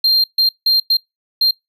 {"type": "tone bursts at uneven times", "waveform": "triangle", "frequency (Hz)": 4186, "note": "C8", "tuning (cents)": 0, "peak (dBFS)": -9, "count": 5, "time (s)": [[0.04, 0.24], [0.38, 0.49], [0.66, 0.8], [0.9, 0.97], [1.41, 1.51]], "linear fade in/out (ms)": 5, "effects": ["noise-tail reverb RT60 0.2 s tail -26 dB re dry"]}